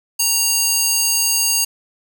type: tone with high-pass filter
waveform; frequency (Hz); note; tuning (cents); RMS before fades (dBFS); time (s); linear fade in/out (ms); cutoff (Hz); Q
square; 929; A#5; -6; -17; 0.19-1.65; 10; 5700; 1.1
effects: none